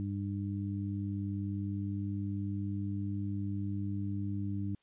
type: harmonic tone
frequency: 99.9 Hz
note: G2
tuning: 33 cents sharp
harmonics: 1 / 2 / 3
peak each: -35 / -38 / -40 dBFS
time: 0-4.75 s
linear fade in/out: 0 ms
effects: white hiss -74 dBFS RMS until 4.82 s + resampled to 8000 Hz